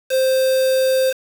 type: tone with quantisation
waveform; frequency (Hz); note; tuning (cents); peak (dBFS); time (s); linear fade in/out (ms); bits
triangle; 523.3; C5; 0; -12; 0.09-1.14; 50; 4
effects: none